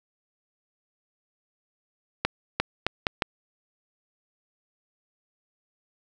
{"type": "accelerating click train", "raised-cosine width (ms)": 0.3, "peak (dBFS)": -6, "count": 5, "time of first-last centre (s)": [2.25, 3.222], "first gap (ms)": 350, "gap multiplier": 0.76, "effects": []}